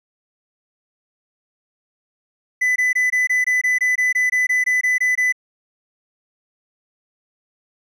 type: tone bursts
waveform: triangle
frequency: 2000 Hz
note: B6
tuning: 21 cents sharp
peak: -13 dBFS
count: 16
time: 2.61-5.325 s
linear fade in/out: 10 ms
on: 150 ms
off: 21 ms
effects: none